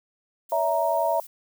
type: noise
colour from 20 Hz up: violet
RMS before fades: -43 dBFS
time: 0.49-1.27 s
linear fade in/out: 5 ms
type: chord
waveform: sine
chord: A# diminished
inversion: first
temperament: equal with one note detuned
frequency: 569 / 659.3 / 932.3 Hz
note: C#5 / E5 / A#5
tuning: +45 / 0 / 0 cents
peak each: -28 / -23 / -25 dBFS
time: 0.52-1.2 s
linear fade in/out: 2 ms
effects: none